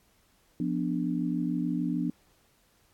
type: chord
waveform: sine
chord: B diminished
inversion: second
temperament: equal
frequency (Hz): 174.61 / 246.9 / 293.7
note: F3 / B3 / D4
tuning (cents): 0 / 0 / 0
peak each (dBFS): -31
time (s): 0.6-2.1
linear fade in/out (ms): 2
effects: pink hiss -66 dBFS RMS until 2.93 s + AAC 64 kbps